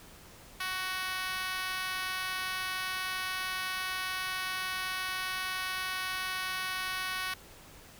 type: tone with high-pass filter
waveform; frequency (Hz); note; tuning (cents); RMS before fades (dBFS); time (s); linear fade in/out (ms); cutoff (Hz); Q
5% pulse; 372.5; F#4; +12; -35; 0.6-7.34; 5; 1200; 1.8
effects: pink hiss -53 dBFS RMS until 7.99 s